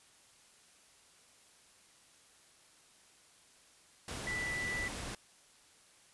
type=tone in noise; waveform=sine; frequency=1976 Hz; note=B6; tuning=in tune; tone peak=-35 dBFS; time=4.27-4.88 s; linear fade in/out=2 ms; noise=pink; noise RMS=-42 dBFS; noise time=4.08-5.15 s; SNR=+4 dB; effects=white hiss -63 dBFS RMS until 6.13 s + resampled to 24000 Hz